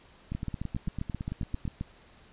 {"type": "two click trains", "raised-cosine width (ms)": 5, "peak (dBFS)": [-21, -20], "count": [13, 12], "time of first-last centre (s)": [[0.32, 1.653], [0.35, 1.811]], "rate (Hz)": [9, 7.53], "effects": ["pink hiss -57 dBFS RMS until 2.32 s", "resampled to 8000 Hz"]}